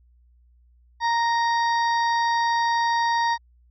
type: harmonic tone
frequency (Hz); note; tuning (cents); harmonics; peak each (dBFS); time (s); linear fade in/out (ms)
932.3; A#5; 0; 1 / 2 / 4 / 5 / 6; -20 / -27 / -35 / -36 / -39; 1-3.38; 50
effects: added 60 Hz sine -54 dBFS peak until 3.7 s